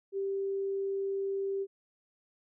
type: tone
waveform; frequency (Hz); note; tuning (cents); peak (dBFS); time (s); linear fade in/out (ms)
sine; 392; G4; 0; -30; 0.12-1.67; 50
effects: none